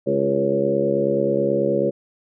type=harmonic tone with a mistuned harmonic; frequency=69.3 Hz; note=C#2; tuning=in tune; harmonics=2 / 3 / 4 / 5 / 6 / 7 / 8; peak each=-30 / -26 / -30 / -24 / -25 / -24 / -22 dBFS; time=0.06-1.91 s; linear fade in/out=20 ms; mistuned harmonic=6; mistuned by=-29 cents; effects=none